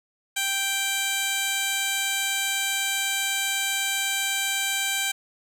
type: tone with band-pass filter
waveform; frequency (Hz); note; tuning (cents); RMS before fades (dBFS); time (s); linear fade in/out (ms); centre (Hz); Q
15% pulse; 784; G5; 0; -26; 0.36-5.12; 10; 7600; 0.52
effects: none